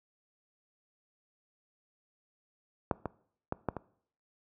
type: clicks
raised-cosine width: 1 ms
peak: -13 / -19 / -17 / -15 / -22 dBFS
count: 5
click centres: 2.912 / 3.057 / 3.524 / 3.687 / 3.767 s
effects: noise-tail reverb RT60 0.6 s tail -21 dB re dry + high-pass 60 Hz 12 dB/octave